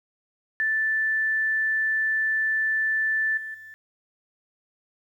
sine tone with level steps, 1760 Hz, A6, in tune, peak -21 / -32 / -41 dBFS, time 0.6-3.74 s, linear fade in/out 0 ms, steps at 3.37 / 3.54 s, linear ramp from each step 5 ms, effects 10-bit

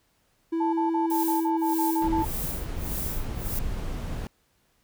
triangle tone with pitch glide, 329.6 to 325.8 Hz, E4 to E4, 0 to -20 cents, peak -22 dBFS, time 0.52-2.23 s, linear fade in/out 10 ms, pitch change -20 cents, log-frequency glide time 1-1.75 s
sine tone bursts, 880 Hz, A5, in tune, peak -25 dBFS, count 10, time 0.6-2.251 s, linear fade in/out 10 ms, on 130 ms, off 39 ms
violet noise with tremolo, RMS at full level -32 dBFS, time 1.1-3.59 s, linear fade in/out 2 ms, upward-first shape sine, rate 1.7 Hz, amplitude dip 100%
brown noise, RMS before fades -31 dBFS, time 2.02-4.27 s, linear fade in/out 0 ms
effects pink hiss -68 dBFS RMS until 4.83 s

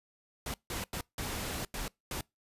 pink noise bursts at uneven times, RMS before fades -37 dBFS, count 6, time 0.46-0.54 / 0.7-0.84 / 0.93-1.01 / 1.18-1.65 / 1.74-1.88 / 2.11-2.21 s, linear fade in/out 2 ms, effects noise-tail reverb RT60 0.2 s tail -25 dB re dry + resampled to 32000 Hz

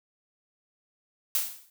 blue noise with exponential decay, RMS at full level -23 dBFS, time 1.35-1.7 s, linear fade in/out 1 ms, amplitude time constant 75 ms, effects none

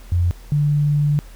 sine tone pair in turn, 87.3 / 146.82 Hz, F2 / D3, 0 / 0 cents, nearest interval major sixth, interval 900 cents, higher second, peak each -14 dBFS, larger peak neither, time 0.12-0.31 / 0.52-1.19 s, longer second, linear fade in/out 0 ms, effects added 41 Hz sine -37 dBFS peak until 1.35 s + pink hiss -48 dBFS RMS until 1.35 s

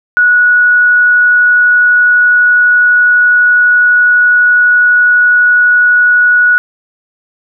sine tone, 1464 Hz, F#6, 19 cents flat, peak -4 dBFS, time 0.17-6.58 s, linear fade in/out 0 ms, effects none

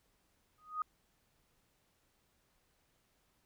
sine tone with exponential growth, 1244.5 Hz, D#6, in tune, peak -30 dBFS, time 0.58-0.82 s, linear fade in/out 2 ms, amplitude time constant 52 ms, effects pink hiss -75 dBFS RMS until 3.45 s

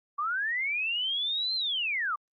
sine linear two-way sweep, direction up then down, 1125 to 4185 to 1125 Hz, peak -27 dBFS, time 0.18-2.16 s, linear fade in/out 10 ms, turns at 1.55 s, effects Opus 48 kbps

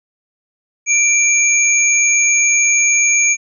sine tone pair together, 2349 / 6644 Hz, D7 / G#8, 0 / 0 cents, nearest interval octave + tritone, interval 1800 cents, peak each -13 dBFS, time 0.86-3.37 s, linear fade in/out 50 ms, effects none

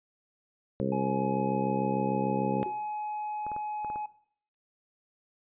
harmonic tone, 66.7 Hz, C2, 34 cents sharp, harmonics 2 / 3 / 4 / 5 / 6 / 7 / 8, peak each -35 / -32 / -35 / -38 / -36 / -35 / -35 dBFS, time 0.8-2.63 s, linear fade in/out 0 ms
triangle tone, 845 Hz, G#5, 30 cents sharp, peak -31 dBFS, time 0.92-4.06 s, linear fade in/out 5 ms
sine tone with exponential decay, 370 Hz, F#4, in tune, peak -31 dBFS, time 2.66-2.8 s, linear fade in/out 1 ms, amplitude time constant 29 ms
clicks, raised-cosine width 1 ms, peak -28 dBFS, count 6, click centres 3.466 / 3.517 / 3.564 / 3.847 / 3.901 / 3.959 s
effects noise-tail reverb RT60 0.6 s tail -17 dB re dry + resampled to 8000 Hz

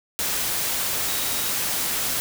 sine tone in noise, 3800 Hz, A#7, 33 cents sharp, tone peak -36 dBFS, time 1.08-1.51 s, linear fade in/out 0 ms, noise white, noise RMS -25 dBFS, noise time 0.19-2.2 s, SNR -14 dB, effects none

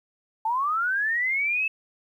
sine linear sweep, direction up, 860 to 2637 Hz, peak -22 dBFS, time 0.45-1.68 s, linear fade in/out 5 ms, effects 10-bit

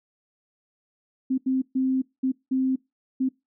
sine tone bursts at uneven times, 261.6 Hz, C4, in tune, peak -20 dBFS, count 6, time 1.3-1.38 / 1.46-1.62 / 1.75-2.02 / 2.23-2.32 / 2.51-2.76 / 3.2-3.29 s, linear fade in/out 10 ms, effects noise-tail reverb RT60 0.2 s tail -22 dB re dry

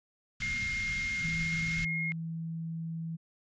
pink band-stop noise, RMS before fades -39 dBFS, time 0.4-1.85 s, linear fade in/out 5 ms, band 240 to 1400 Hz, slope 48 dB/octave
sine tone with pitch glide, 2128 to 2147 Hz, C7 to C7, +29 to +44 cents, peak -31 dBFS, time 0.42-2.12 s, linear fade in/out 0 ms, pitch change +15 cents, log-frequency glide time 1.21-1.99 s
sine tone, 163.9 Hz, E3, 10 cents flat, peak -34 dBFS, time 1.22-3.17 s, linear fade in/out 20 ms
effects resampled to 16000 Hz

